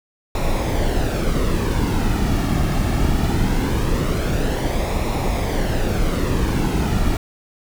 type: noise with flanger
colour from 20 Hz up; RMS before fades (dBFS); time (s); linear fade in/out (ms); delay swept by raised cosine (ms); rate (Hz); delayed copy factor
brown; -19; 0.35-7.17; 2; 0.64 to 2.04; 0.21; -0.5
effects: none